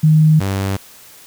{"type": "tone pair in turn", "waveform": ["sine", "sawtooth"], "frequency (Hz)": [155.56, 97.4], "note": ["D#3", "G2"], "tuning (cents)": [0, -11], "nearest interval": "minor sixth", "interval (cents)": 811, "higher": "first", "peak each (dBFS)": [-7, -13], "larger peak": "first", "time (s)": [[0.03, 0.4], [0.4, 0.77]], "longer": "neither", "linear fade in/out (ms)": 10, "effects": ["white hiss -42 dBFS RMS until 1.26 s"]}